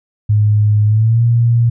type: tone with pitch glide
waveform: sine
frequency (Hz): 105.4 to 117.63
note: G#2 to A#2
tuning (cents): +26 to +16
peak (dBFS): -8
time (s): 0.29-1.7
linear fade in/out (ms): 10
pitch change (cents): +190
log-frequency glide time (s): 0.86-1.23
effects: none